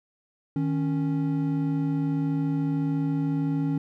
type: tone pair together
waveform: triangle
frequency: 155.57 / 277.2 Hz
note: D#3 / C#4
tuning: 0 / 0 cents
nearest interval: minor seventh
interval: 1000 cents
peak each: -24 dBFS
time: 0.56-3.78 s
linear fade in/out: 2 ms
effects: none